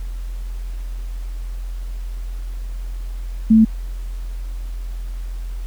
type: tone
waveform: sine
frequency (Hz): 220.9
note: A3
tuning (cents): +7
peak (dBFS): -7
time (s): 3.5-3.65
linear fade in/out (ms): 10
effects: added 43 Hz sine -24 dBFS peak until 5.66 s + pink hiss -48 dBFS RMS until 5.66 s